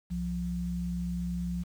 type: tone pair together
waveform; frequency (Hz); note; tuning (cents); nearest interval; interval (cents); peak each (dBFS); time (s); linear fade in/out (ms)
sine; 63.5 / 175.8; B1 / F3; +49 / +12; octave + tritone; 1763; -36 / -31; 0.1-1.64; 20
effects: 9-bit